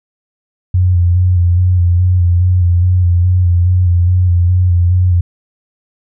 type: tone with vibrato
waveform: sine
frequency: 89.2 Hz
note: F2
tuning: 37 cents sharp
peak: -7 dBFS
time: 0.74-5.21 s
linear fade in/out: 5 ms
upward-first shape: square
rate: 2.4 Hz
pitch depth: 33 cents each way
effects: none